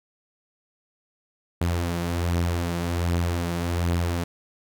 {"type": "beating tone pair", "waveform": "sawtooth", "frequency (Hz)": [85, 86.3], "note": ["F2", "F2"], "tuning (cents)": [-46, -20], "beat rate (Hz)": 1.3, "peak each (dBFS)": [-26, -20], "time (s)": [1.61, 4.24], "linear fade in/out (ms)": 5, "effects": []}